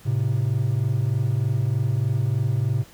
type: tone pair together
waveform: triangle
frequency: 108.8 / 132.06 Hz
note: A2 / C3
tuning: -19 / +16 cents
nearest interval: minor third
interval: 335 cents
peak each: -20 dBFS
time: 0.05-2.84 s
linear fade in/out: 20 ms
effects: tanh soft clip ceiling -11 dBFS + pink hiss -50 dBFS RMS until 2.93 s